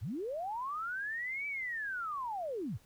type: linear two-way sweep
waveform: sine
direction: up then down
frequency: 73.2 to 2318 to 73.2 Hz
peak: -35 dBFS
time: 0.01-2.78 s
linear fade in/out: 20 ms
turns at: 1.47 s
effects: pink hiss -65 dBFS RMS until 2.85 s